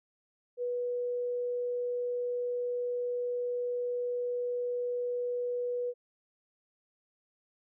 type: tone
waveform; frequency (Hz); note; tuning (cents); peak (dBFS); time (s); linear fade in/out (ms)
sine; 488.8; B4; -18; -30; 0.57-5.94; 50
effects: none